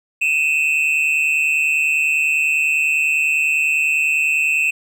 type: tone pair together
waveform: triangle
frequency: 2525 / 2675 Hz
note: D#7 / E7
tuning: +25 / +25 cents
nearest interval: minor second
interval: 100 cents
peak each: -16 / -16 dBFS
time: 0.21-4.71 s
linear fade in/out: 10 ms
effects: none